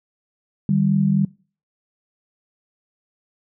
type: tone pair together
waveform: sine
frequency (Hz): 152.37 / 196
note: D#3 / G3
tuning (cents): -36 / 0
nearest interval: major third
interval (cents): 436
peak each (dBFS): -19 / -17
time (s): 0.69-1.25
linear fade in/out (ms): 2
effects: noise-tail reverb RT60 0.4 s tail -23 dB re dry